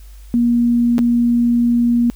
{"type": "tone with dropouts", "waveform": "sine", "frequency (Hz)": 238, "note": "A#3", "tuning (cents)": 36, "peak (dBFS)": -11, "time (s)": [0.34, 2.1], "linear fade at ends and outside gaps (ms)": 0, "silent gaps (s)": [0.982, 0.99], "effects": ["added 50 Hz sine -35 dBFS peak until 2.15 s", "white hiss -51 dBFS RMS until 2.15 s"]}